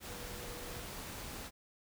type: tone in noise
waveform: sine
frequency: 487.4 Hz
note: B4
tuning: 23 cents flat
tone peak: -51 dBFS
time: 0.05-0.84 s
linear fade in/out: 50 ms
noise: pink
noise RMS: -45 dBFS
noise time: 0-1.51 s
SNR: -9 dB
effects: none